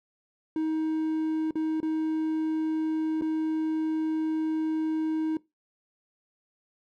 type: tone with dropouts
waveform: triangle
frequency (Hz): 315.5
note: D#4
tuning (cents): +24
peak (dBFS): -23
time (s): 0.56-5.37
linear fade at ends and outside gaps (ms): 2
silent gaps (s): 1.509-1.555 / 1.803-1.829 / 3.212-3.22
effects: noise-tail reverb RT60 0.2 s tail -20 dB re dry